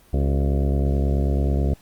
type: harmonic tone with a mistuned harmonic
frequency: 69.3 Hz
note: C#2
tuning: in tune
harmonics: 1 / 2 / 3 / 4 / 5 / 6 / 7 / 8 / 9 / 10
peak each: -19 / -25 / -29 / -31 / -33 / -35 / -36 / -37 / -38 / -39 dBFS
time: 0.13-1.74 s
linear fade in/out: 5 ms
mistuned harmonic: 5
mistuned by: +75 cents
effects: pink hiss -54 dBFS RMS until 1.81 s + Opus 32 kbps